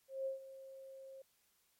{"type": "tone with ADSR envelope", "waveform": "sine", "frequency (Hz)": 535, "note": "C5", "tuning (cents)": 38, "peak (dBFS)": -35, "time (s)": [0.08, 1.22], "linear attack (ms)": 180, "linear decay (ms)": 130, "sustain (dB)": -15, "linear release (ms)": 4, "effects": ["white hiss -75 dBFS RMS until 1.79 s", "MP3 64 kbps"]}